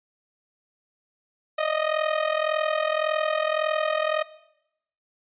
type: tone with amplitude modulation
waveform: sawtooth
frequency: 621 Hz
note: D#5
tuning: 3 cents flat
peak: -15 dBFS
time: 1.58-4.23 s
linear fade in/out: 10 ms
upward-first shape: sine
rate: 41.8 Hz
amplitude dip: 80%
effects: noise-tail reverb RT60 0.8 s tail -18 dB re dry + resampled to 8000 Hz